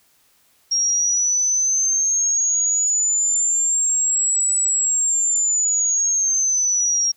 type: linear two-way sweep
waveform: sine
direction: up then down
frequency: 5588 to 7902 to 5588 Hz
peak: -16 dBFS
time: 0.71-7.12 s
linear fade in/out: 10 ms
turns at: 4.55 s
effects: white hiss -59 dBFS RMS until 7.16 s